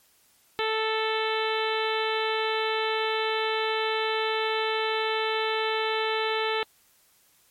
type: harmonic tone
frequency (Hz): 440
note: A4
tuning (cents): 0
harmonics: 1 / 2 / 3 / 4 / 5 / 6 / 7 / 8 / 9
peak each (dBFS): -28 / -31 / -33 / -34 / -35 / -36 / -36 / -37 / -38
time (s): 0.59-6.63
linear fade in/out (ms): 0
effects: white hiss -62 dBFS RMS until 7.5 s + MP3 64 kbps